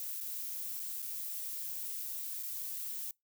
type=noise with dropouts; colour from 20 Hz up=violet; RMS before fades=-40 dBFS; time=0-3.11 s; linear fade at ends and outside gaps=1 ms; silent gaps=0.204-0.209 / 0.795-0.799 / 1.02-1.025 / 2.428-2.432 s; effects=noise-tail reverb RT60 0.2 s tail -26 dB re dry